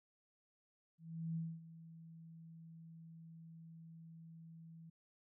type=tone with ADSR envelope; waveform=sine; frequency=163.8 Hz; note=E3; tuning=11 cents flat; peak=-37 dBFS; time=0.98-4.9 s; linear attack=380 ms; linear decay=240 ms; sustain=-16 dB; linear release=7 ms; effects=none